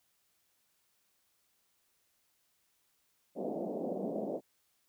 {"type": "band-pass noise", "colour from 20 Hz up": "white", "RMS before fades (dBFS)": -37, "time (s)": [3.35, 4.41], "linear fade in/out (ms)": 50, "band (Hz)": [180, 670], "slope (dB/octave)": 48, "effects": ["white hiss -75 dBFS RMS until 4.88 s"]}